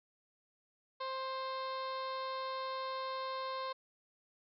harmonic tone, 526 Hz, C5, 9 cents sharp, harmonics 1 / 2 / 3 / 4 / 5 / 6 / 7 / 8 / 9 / 10, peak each -42 / -39 / -52 / -54 / -57 / -58 / -52 / -51 / -61 / -63 dBFS, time 1-3.73 s, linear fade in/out 10 ms, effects none

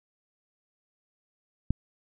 click, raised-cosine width 5 ms, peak -12 dBFS, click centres 1.706 s, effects none

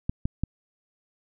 clicks, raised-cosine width 5 ms, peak -13 dBFS, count 3, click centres 0.095 / 0.255 / 0.436 s, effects none

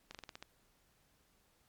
slowing click train, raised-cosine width 0.2 ms, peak -29 dBFS, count 7, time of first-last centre 0.11-0.426 s, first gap 37 ms, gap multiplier 1.14, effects pink hiss -72 dBFS RMS until 1.68 s + MP3 96 kbps

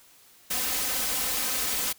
white noise with comb filter, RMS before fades -28 dBFS, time 0.5-1.93 s, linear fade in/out 10 ms, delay 3.9 ms, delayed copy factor +0.7, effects white hiss -56 dBFS RMS until 1.98 s

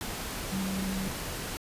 sine tone in noise, 191.5 Hz, G3, 40 cents flat, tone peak -30 dBFS, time 0.52-1.08 s, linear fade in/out 0 ms, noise pink, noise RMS -36 dBFS, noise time 0.01-1.57 s, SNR +3 dB, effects resampled to 32000 Hz

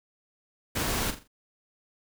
pink noise with echo, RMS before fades -29 dBFS, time 0.75-1.11 s, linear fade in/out 10 ms, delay 42 ms, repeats 4, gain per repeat -9 dB, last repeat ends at 1.278 s, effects none

